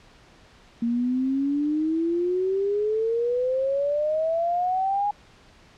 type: exponential sweep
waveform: sine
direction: up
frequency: 230.9 to 830.6 Hz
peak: -21 dBFS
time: 0.82-5.11 s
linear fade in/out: 5 ms
effects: pink hiss -53 dBFS RMS until 5.77 s + low-pass 5000 Hz 12 dB/octave